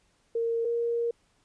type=tone pair in turn; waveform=sine; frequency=461.4 / 468.7 Hz; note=A#4 / A#4; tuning=-18 / +9 cents; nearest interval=unison; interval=27 cents; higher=second; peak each=-25 dBFS; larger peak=neither; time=0.35-0.65 / 0.65-1.11 s; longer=second; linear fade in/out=5 ms; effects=pink hiss -68 dBFS RMS until 1.44 s + resampled to 22050 Hz